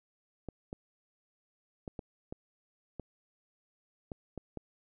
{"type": "clicks", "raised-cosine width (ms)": 2, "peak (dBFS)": -26, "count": 9, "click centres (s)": [0.487, 0.729, 1.878, 1.992, 2.325, 2.997, 4.118, 4.377, 4.573], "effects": []}